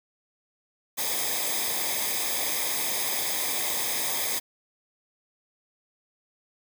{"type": "noise with comb filter", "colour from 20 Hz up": "white", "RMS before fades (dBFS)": -28, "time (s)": [0.97, 4.4], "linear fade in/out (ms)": 20, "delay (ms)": 0.7, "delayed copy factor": -0.75, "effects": []}